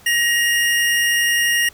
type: tone pair together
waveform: square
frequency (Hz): 1888.8 / 2830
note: A#6 / F7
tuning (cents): +22 / +22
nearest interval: perfect fifth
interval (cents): 700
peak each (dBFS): -17 / -21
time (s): 0.06-1.69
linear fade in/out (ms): 5
effects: pink hiss -47 dBFS RMS until 1.73 s